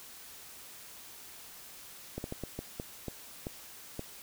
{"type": "slowing click train", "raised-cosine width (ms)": 2, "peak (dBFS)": -23, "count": 9, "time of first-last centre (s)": [2.18, 3.994], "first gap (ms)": 61, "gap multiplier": 1.36, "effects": ["white hiss -50 dBFS RMS until 4.22 s"]}